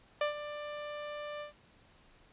sawtooth tone with ADSR envelope, 592 Hz, D5, 14 cents sharp, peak -23 dBFS, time 0.21-1.53 s, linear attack 3 ms, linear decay 120 ms, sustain -12 dB, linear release 120 ms, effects pink hiss -63 dBFS RMS until 2.32 s + resampled to 8000 Hz

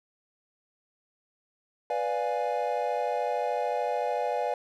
triangle chord, B diminished seventh, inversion none, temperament equal with one note detuned, 493.9 / 587.3 / 700.9 / 830.6 Hz, B4 / D5 / F5 / Ab5, 0 / 0 / +6 / 0 cents, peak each -30 dBFS, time 1.9-4.54 s, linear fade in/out 2 ms, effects none

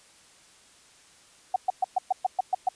sine tone bursts, 750 Hz, F#5, 23 cents sharp, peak -19 dBFS, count 9, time 1.54-2.689 s, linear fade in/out 5 ms, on 21 ms, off 120 ms, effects white hiss -56 dBFS RMS until 2.75 s + resampled to 22050 Hz

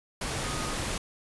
sine tone in noise, 1244.5 Hz, D#6, in tune, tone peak -39 dBFS, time 0.44-0.74 s, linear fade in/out 5 ms, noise pink, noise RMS -32 dBFS, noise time 0.21-0.98 s, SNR -10 dB, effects resampled to 24000 Hz

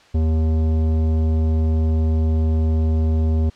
sine tone with tanh clipping, 79.4 Hz, D#2, 36 cents sharp, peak -17 dBFS, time 0.14-3.5 s, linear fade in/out 10 ms, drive 14 dB, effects white hiss -50 dBFS RMS until 3.55 s + low-pass 4000 Hz 12 dB/octave

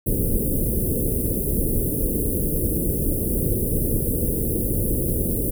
pink band-stop noise, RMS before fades -22 dBFS, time 0.06-5.51 s, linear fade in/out 10 ms, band 510 to 10000 Hz, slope 48 dB/octave, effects none

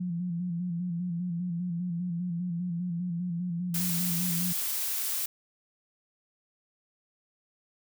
sine tone with vibrato, 174.61 Hz, F3, in tune, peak -29 dBFS, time 0-4.53 s, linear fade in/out 10 ms, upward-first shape square, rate 5 Hz, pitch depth 51 cents each way
blue noise, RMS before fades -31 dBFS, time 3.74-5.26 s, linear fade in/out 5 ms
effects none

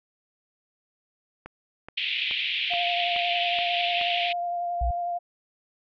click train, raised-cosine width 0.5 ms, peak -24 dBFS, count 7, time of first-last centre 1.46-4.013 s, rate 2.35 Hz
pink band-pass noise, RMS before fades -28 dBFS, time 1.97-4.33 s, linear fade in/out 10 ms, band 2300 to 3500 Hz, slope 48 dB/octave
sine tone with vibrato, 698.5 Hz, F5, in tune, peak -26 dBFS, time 2.7-5.19 s, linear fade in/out 20 ms, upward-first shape sine, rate 11 Hz, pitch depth 15 cents each way
sine tone, 60.4 Hz, B1, 38 cents flat, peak -23 dBFS, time 4.81-4.91 s, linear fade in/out 5 ms
effects none

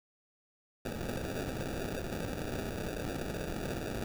blue noise with sample-and-hold, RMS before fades -37 dBFS, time 0.85-4.04 s, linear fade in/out 5 ms, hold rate 1050 Hz, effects none

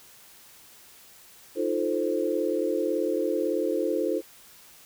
sine chord, F dominant seventh, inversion third, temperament equal, 311.1 / 349.2 / 440 / 523.3 Hz, Eb4 / F4 / A4 / C5, 0 / 0 / 0 / 0 cents, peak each -30 / -29 / -29 / -29 dBFS, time 1.55-4.22 s, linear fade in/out 50 ms, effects white hiss -52 dBFS RMS until 4.85 s

